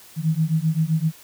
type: beating tone pair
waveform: sine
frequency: 155.56 / 163.26 Hz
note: D#3 / E3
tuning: 0 / -16 cents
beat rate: 7.7 Hz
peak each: -21 dBFS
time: 0.16-1.12 s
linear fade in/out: 50 ms
effects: white hiss -47 dBFS RMS until 1.23 s + high-pass 60 Hz 12 dB/octave